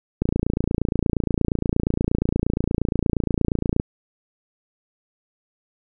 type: click train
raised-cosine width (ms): 3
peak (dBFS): -7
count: 103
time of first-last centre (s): 0.22-3.799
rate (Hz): 28.5
effects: none